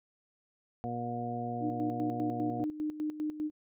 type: harmonic tone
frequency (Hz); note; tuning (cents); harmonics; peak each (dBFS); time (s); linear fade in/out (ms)
119.5; A#2; +43; 1 / 2 / 3 / 4 / 5 / 6; -40 / -38 / -46 / -43 / -49 / -37; 0.84-2.64; 0
type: tone with tremolo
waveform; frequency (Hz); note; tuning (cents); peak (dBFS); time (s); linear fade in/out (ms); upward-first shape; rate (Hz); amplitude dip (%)
sine; 304.5; D#4; -37; -30; 1.6-3.51; 50; square; 5; 70
effects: none